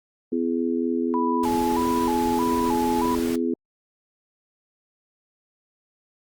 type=harmonic tone; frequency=84 Hz; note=E2; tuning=33 cents sharp; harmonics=3 / 4 / 5; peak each=-24 / -26 / -28 dBFS; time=0.32-3.54 s; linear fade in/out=5 ms
type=tone with vibrato; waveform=sine; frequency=916 Hz; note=A#5; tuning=31 cents flat; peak=-24 dBFS; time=1.14-3.15 s; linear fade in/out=0 ms; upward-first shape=square; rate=1.6 Hz; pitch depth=130 cents each way
type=noise; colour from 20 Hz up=pink; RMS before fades=-35 dBFS; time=1.43-3.36 s; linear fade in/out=5 ms
effects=Opus 32 kbps